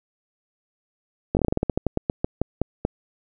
slowing click train, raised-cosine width 2 ms, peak -7 dBFS, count 18, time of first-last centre 1.35-2.851 s, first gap 19 ms, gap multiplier 1.17, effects none

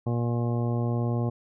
harmonic tone, 118.9 Hz, A#2, 35 cents sharp, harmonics 1 / 2 / 3 / 4 / 5 / 6 / 7 / 9, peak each -25 / -31 / -35 / -37 / -39 / -41 / -42 / -44 dBFS, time 0.06-1.3 s, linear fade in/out 10 ms, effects none

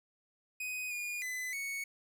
45% pulse tone with pitch steps, 2501 / 2436 / 2012 / 2219 Hz, D#7 / D#7 / B6 / C#7, +8 / -37 / +32 / +1 cents, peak -36 dBFS, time 0.6-1.84 s, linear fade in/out 5 ms, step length 310 ms, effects 13-bit

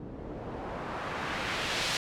white noise with low-pass filter sweep, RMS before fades -35 dBFS, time 0-1.97 s, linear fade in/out 2 ms, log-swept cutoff 300 to 4700 Hz, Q 0.89, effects none

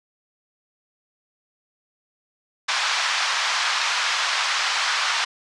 pink band-pass noise, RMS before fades -23 dBFS, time 2.68-5.25 s, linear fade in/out 10 ms, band 950 to 5800 Hz, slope 24 dB/octave, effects resampled to 24000 Hz

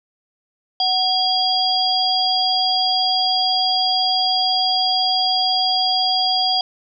sine tone cluster, 747 / 3290 / 4800 Hz, F#5 / G#7 / D8, +16 / -17 / +37 cents, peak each -20 dBFS, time 0.8-6.61 s, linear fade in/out 2 ms, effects none

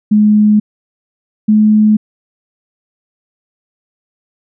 sine tone pair in turn, 210.9 / 213.6 Hz, G#3 / G#3, +27 / +49 cents, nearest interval unison, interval 22 cents, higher second, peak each -5 dBFS, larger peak neither, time 0.11-0.6 / 1.48-1.97 s, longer neither, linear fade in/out 10 ms, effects none

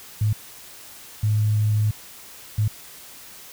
sine tone bursts at uneven times, 106.6 Hz, G#2, 46 cents sharp, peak -17 dBFS, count 3, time 0.21-0.33 / 1.23-1.91 / 2.58-2.68 s, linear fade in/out 5 ms, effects white hiss -43 dBFS RMS until 3.52 s

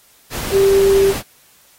sine tone in noise, 392 Hz, G4, in tune, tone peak -9 dBFS, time 0.51-1.14 s, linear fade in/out 50 ms, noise pink, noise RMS -25 dBFS, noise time 0.3-1.23 s, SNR +13 dB, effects white hiss -51 dBFS RMS until 1.78 s + AAC 48 kbps

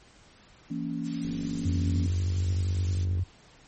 sine chord, A# diminished, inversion second, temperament just, 167.82 / 233.1 / 279.7 Hz, E3 / A#3 / C#4, +31 / 0 / +16 cents, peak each -34 / -34 / -33 dBFS, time 0.7-2.07 s, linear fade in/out 10 ms
blue noise, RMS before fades -40 dBFS, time 1.03-3.07 s, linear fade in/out 50 ms
click train, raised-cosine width 3 ms, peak -28 dBFS, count 97, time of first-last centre 1.25-3.193 s, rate 49.4 Hz
sine tone with vibrato, 89 Hz, F2, 33 cents sharp, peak -24 dBFS, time 1.65-3.24 s, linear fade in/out 10 ms, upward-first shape sine, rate 13 Hz, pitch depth 65 cents each way
effects pink hiss -56 dBFS RMS until 3.67 s + MP3 32 kbps

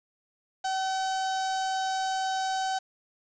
sawtooth tone with notch filter, 762 Hz, G5, 49 cents flat, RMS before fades -29 dBFS, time 0.64-2.79 s, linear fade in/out 10 ms, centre 2200 Hz, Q 1.1, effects resampled to 16000 Hz + 8-bit

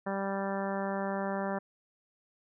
harmonic tone, 196 Hz, G3, in tune, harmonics 1 / 2 / 3 / 4 / 5 / 6 / 7 / 8 / 9, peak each -35 / -39 / -36 / -39 / -41 / -45 / -45 / -46 / -45 dBFS, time 0.06-1.59 s, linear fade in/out 10 ms, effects none

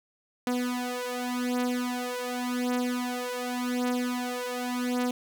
sawtooth beating tone pair, 247.1 / 247.98 Hz, B3 / B3, +1 / +7 cents, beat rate 0.88 Hz, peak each -27 dBFS, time 0.47-5.11 s, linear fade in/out 2 ms, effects none

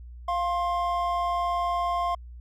triangle tone pair together, 697.8 / 1061 Hz, F5 / C6, -2 / +24 cents, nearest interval perfect fifth, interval 726 cents, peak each -25 dBFS, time 0.28-2.15 s, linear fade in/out 5 ms, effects added 60 Hz sine -40 dBFS peak until 2.4 s

